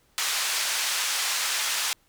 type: band-pass noise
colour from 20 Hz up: white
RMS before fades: -27 dBFS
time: 0.18-1.93 s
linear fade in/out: 0 ms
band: 1000 to 7000 Hz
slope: 12 dB/octave
effects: pink hiss -64 dBFS RMS until 2.08 s